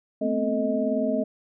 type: tone cluster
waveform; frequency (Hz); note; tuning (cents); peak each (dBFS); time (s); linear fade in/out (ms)
sine; 219.5 / 242 / 260.2 / 440.1 / 628; A3 / B3 / C4 / A4 / D#5; -4 / -35 / -9 / 0 / +16; -28 / -33 / -27 / -31 / -26; 0.21-1.24; 10
effects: none